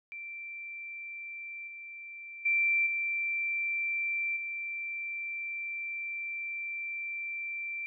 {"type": "tone with level steps", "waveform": "sine", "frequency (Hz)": 2349, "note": "D7", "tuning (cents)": 0, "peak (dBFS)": [-39, -42, -24, -29, -34], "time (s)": [0.12, 7.86], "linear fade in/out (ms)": 0, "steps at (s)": [1.67, 2.45, 2.86, 4.36], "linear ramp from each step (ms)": 10, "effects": []}